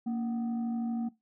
sine tone with frequency modulation, 231.7 Hz, A#3, 10 cents flat, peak -28 dBFS, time 0.06-1.09 s, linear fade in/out 10 ms, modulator 516 Hz, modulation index 0.34, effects noise-tail reverb RT60 0.2 s tail -20 dB re dry + tanh soft clip ceiling -25 dBFS

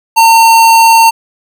square tone, 909 Hz, A#5, 44 cents flat, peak -3 dBFS, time 0.16-1.11 s, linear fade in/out 20 ms, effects none

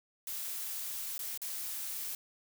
blue noise with dropouts, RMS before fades -39 dBFS, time 0.27-2.15 s, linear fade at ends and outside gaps 2 ms, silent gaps 1.18-1.191 / 1.376-1.417 s, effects none

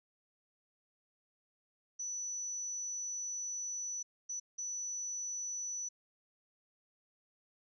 sine tone bursts at uneven times, 5950 Hz, F#8, 9 cents sharp, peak -37 dBFS, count 3, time 1.99-4.03 / 4.29-4.4 / 4.58-5.89 s, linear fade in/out 10 ms, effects none

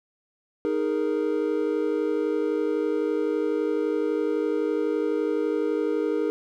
triangle chord, D# suspended fourth, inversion none, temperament just, 311.1 / 414.8 / 466.7 Hz, D#4 / G#4 / A#4, 0 / -2 / +2 cents, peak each -25 dBFS, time 0.65-6.3 s, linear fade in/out 0 ms, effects none

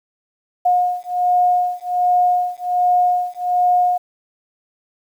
sine beating tone pair, 718 / 719.3 Hz, F5 / F#5, +48 / -49 cents, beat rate 1.3 Hz, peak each -17 dBFS, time 0.65-3.98 s, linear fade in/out 10 ms, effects 8-bit

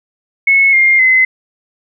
sine tone with pitch steps, 2193 / 2118 / 2046 Hz, C#7 / C7 / C7, -19 / +21 / -39 cents, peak -6 dBFS, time 0.47-1.25 s, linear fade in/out 5 ms, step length 260 ms, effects none

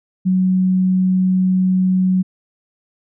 sine tone, 185.7 Hz, F#3, 7 cents sharp, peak -12 dBFS, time 0.25-2.23 s, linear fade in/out 20 ms, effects none

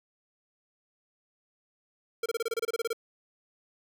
square tone bursts, 458.7 Hz, A#4, 28 cents flat, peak -28 dBFS, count 13, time 2.23-2.931 s, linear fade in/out 5 ms, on 29 ms, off 27 ms, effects none

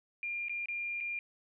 sine tone with dropouts, 2400 Hz, D7, 37 cents sharp, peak -34 dBFS, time 0.23-1.19 s, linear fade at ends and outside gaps 1 ms, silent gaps 0.484-0.495 / 0.658-0.685 / 1.004-1.008 s, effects none

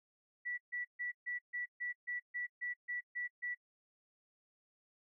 sine tone bursts, 1954 Hz, B6, 19 cents flat, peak -37 dBFS, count 12, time 0.45-3.55 s, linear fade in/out 20 ms, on 130 ms, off 140 ms, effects noise-tail reverb RT60 0.1 s tail -25 dB re dry

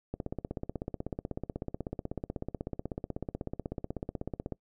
click train, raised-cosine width 2 ms, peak -21 dBFS, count 72, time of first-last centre 0.14-4.523 s, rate 16.2 Hz, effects noise-tail reverb RT60 0.1 s tail -23 dB re dry

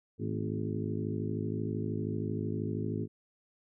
harmonic tone with a mistuned harmonic, 52.9 Hz, G#1, 33 cents sharp, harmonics 2 / 3 / 4 / 5 / 6 / 7 / 8, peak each -36 / -38 / -39 / -40 / -41 / -41 / -42 dBFS, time 0.18-3.08 s, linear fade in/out 50 ms, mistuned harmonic 4, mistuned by +72 cents, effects none

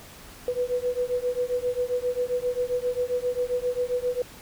sine beating tone pair, 490.6 / 498.1 Hz, B4 / B4, -12 / +15 cents, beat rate 7.5 Hz, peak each -27 dBFS, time 0.48-4.22 s, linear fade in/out 2 ms, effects pink hiss -46 dBFS RMS until 4.41 s

